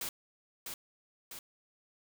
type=noise with echo; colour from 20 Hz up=white; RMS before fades=-38 dBFS; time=0.01-0.09 s; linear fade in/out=2 ms; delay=650 ms; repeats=2; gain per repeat=-4 dB; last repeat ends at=1.39 s; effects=none